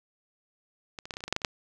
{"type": "clicks", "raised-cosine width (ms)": 0.2, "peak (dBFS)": [-21, -24, -16, -25, -19, -28, -16, -21, -8, -10, -25, -7], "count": 12, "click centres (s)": [0.988, 1.055, 1.108, 1.139, 1.169, 1.206, 1.239, 1.28, 1.326, 1.364, 1.418, 1.448], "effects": []}